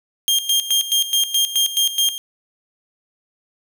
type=tone with tremolo; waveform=sawtooth; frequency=3209 Hz; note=G7; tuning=40 cents sharp; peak=-11 dBFS; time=0.28-2.18 s; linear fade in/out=0 ms; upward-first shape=square; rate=4.7 Hz; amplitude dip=75%; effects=none

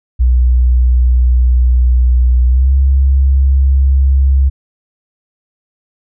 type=tone with pitch glide; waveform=sine; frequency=61.74 to 67.33 Hz; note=B1 to C#2; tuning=0 to -50 cents; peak=-6 dBFS; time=0.19-4.5 s; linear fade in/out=20 ms; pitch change=+150 cents; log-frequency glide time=2.47-2.73 s; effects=none

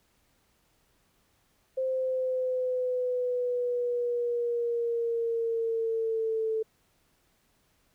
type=exponential sweep; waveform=sine; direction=down; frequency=523.3 to 440 Hz; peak=-26 dBFS; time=1.77-6.63 s; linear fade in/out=10 ms; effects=pink hiss -69 dBFS RMS until 7.94 s

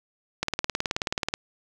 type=click train; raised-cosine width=0.2 ms; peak=-8 dBFS; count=18; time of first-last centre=0.43-1.339 s; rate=18.7 Hz; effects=none

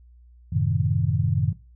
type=chord; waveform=sine; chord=F# diminished seventh; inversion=none; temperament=equal; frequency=92.5 / 110 / 130.81 / 155.56 Hz; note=F#2 / A2 / C3 / Eb3; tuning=0 / 0 / 0 / 0 cents; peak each=-25 dBFS; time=0.52-1.53 s; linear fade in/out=10 ms; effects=noise-tail reverb RT60 0.3 s tail -18 dB re dry + added 60 Hz sine -48 dBFS peak until 1.75 s

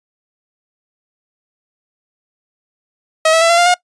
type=tone with pitch steps; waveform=sawtooth; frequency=637 / 651.9 / 667.1 / 682.7 / 698.7 / 715 Hz; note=D#5 / E5 / E5 / F5 / F5 / F5; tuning=+41 / -19 / +20 / -40 / +1 / +41 cents; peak=-5 dBFS; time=3.25-3.742 s; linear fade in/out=5 ms; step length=82 ms; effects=noise-tail reverb RT60 0.1 s tail -22 dB re dry + resampled to 22050 Hz

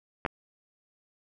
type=clicks; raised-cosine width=0.5 ms; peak=-14 dBFS; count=2; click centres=0.251 / 0.262 s; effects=none

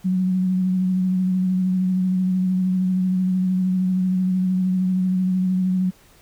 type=tone with vibrato; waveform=sine; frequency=185 Hz; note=F#3; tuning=in tune; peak=-17 dBFS; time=0.04-5.91 s; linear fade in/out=20 ms; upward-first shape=sine; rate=13 Hz; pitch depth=23 cents each way; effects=pink hiss -53 dBFS RMS until 6.21 s

